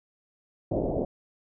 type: low-pass noise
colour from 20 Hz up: white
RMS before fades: -28 dBFS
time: 0.71-1.05 s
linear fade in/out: 5 ms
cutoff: 670 Hz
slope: 48 dB/octave
effects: none